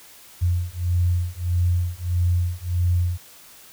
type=beating tone pair; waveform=sine; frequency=87.31 / 88.91 Hz; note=F2 / F2; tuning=0 / +31 cents; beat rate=1.6 Hz; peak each=-22 dBFS; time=0.41-3.18 s; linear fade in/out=20 ms; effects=white hiss -47 dBFS RMS until 3.72 s